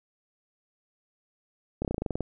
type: slowing click train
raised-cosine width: 2 ms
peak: -16 dBFS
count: 11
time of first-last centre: 1.82-2.207 s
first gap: 28 ms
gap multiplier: 1.07
effects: none